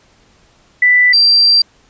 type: tone pair in turn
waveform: sine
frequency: 1982 / 4714 Hz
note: B6 / D8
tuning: +6 / +6 cents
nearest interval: octave + minor third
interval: 1500 cents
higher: second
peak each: -6 dBFS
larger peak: neither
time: 0.82-1.13 / 1.13-1.62 s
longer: second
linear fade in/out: 5 ms
effects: pink hiss -51 dBFS RMS until 1.89 s + resampled to 16000 Hz